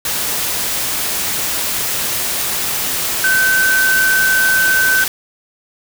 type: tone in noise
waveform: sine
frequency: 1532 Hz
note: G6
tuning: 40 cents flat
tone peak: -11 dBFS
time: 3.24-5.04 s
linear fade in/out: 2 ms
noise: white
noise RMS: -19 dBFS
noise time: 0.05-5.08 s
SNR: +5 dB
effects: none